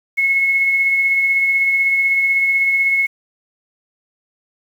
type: tone with tremolo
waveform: sine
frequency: 2183 Hz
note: C#7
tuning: 27 cents flat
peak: -11 dBFS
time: 0.17-3.07 s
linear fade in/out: 20 ms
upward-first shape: triangle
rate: 16 Hz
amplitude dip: 35%
effects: 7-bit